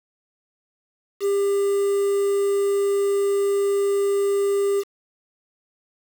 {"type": "tone with quantisation", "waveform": "triangle", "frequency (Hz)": 399.4, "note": "G4", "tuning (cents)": 32, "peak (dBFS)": -16, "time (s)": [1.2, 4.84], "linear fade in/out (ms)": 50, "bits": 6, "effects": []}